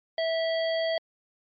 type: harmonic tone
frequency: 654 Hz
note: E5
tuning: 14 cents flat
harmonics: 1 / 3 / 5 / 7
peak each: -25 / -35 / -36 / -39 dBFS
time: 0.18-0.98 s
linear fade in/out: 2 ms
effects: MP3 48 kbps